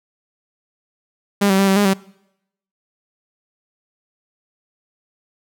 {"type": "tone with pitch steps", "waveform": "sawtooth", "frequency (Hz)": [201.5, 192, 196.2, 192.7, 204.5, 192.8], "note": ["G3", "G3", "G3", "G3", "G#3", "G3"], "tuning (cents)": [48, -36, 2, -29, -26, -28], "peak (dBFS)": -9, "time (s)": [1.41, 1.938], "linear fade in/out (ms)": 10, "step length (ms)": 88, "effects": ["noise-tail reverb RT60 0.8 s tail -23 dB re dry"]}